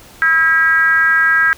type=tone with frequency modulation; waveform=sine; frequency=1618 Hz; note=G#6; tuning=46 cents flat; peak=-9 dBFS; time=0.22-1.53 s; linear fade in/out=0 ms; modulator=317 Hz; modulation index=0.77; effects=pink hiss -41 dBFS RMS until 1.57 s